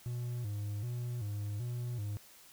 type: tone with vibrato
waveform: triangle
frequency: 111.9 Hz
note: A2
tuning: 30 cents sharp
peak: -33 dBFS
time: 0.06-2.17 s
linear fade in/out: 0 ms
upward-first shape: square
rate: 1.3 Hz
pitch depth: 140 cents each way
effects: white hiss -58 dBFS RMS until 2.52 s